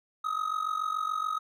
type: tone with amplitude modulation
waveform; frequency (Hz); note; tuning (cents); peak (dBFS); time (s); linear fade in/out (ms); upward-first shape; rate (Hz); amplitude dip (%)
triangle; 1265; D#6; +28; -23; 0.24-1.39; 10; sine; 47; 80
effects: none